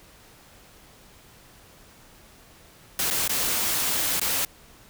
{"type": "noise with dropouts", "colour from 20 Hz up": "white", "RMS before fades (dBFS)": -25, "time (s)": [2.99, 4.45], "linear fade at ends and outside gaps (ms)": 1, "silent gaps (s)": [[3.102, 3.109], [3.277, 3.294], [4.197, 4.214]], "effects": ["pink hiss -52 dBFS RMS until 4.89 s"]}